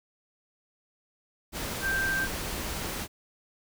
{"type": "tone in noise", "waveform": "sine", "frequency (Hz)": 1571, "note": "G6", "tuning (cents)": 3, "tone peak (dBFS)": -26, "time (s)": [1.81, 2.28], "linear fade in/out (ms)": 50, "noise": "pink", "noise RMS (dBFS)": -34, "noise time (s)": [1.52, 3.08], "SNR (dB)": 5, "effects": []}